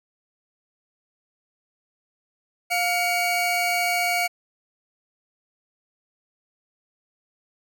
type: tone pair together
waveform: 40% pulse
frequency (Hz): 707 / 2257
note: F5 / C#7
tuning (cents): +21 / +31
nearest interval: octave + minor sixth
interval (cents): 2010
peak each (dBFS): -23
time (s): 2.7-4.28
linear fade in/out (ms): 20
effects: none